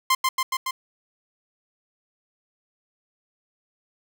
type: tone with echo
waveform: sawtooth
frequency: 1046.5 Hz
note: C6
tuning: in tune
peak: -13 dBFS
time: 0.1-0.15 s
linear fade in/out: 5 ms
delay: 140 ms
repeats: 4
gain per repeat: -2 dB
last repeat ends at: 0.71 s
effects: 9-bit